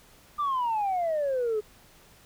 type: exponential sweep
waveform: sine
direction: down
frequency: 1208 to 415.3 Hz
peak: -23 dBFS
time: 0.38-1.61 s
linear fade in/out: 20 ms
effects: tanh soft clip ceiling -22 dBFS + pink hiss -56 dBFS RMS until 2.25 s